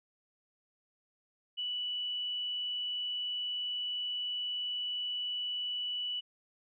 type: tone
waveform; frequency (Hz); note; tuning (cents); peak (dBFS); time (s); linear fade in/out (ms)
sine; 2959; F#7; -1; -33; 1.57-6.21; 20
effects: none